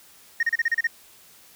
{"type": "tone bursts", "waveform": "sine", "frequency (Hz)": 1853, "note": "A#6", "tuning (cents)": -11, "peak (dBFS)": -16, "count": 8, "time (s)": [0.4, 0.871], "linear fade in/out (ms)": 5, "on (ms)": 30, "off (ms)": 33, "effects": ["tanh soft clip ceiling -17 dBFS", "white hiss -52 dBFS RMS until 1.55 s"]}